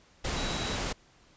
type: tone in noise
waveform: sine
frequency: 3897 Hz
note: B7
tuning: 24 cents flat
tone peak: -39 dBFS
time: 0.36-0.76 s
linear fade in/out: 10 ms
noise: pink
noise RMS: -32 dBFS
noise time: 0.24-0.93 s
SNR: -10 dB
effects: pink hiss -61 dBFS RMS until 1.36 s + resampled to 16000 Hz